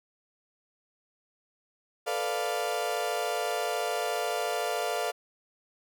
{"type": "chord", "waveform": "35% pulse", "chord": "B half-diminished seventh", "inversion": "third", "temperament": "equal", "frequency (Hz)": [440, 493.9, 587.3, 698.5], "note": ["A4", "B4", "D5", "F5"], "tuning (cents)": [0, 0, 0, 0], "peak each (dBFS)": [-33, -34, -33, -30], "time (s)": [2.06, 5.12], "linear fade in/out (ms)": 20, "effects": []}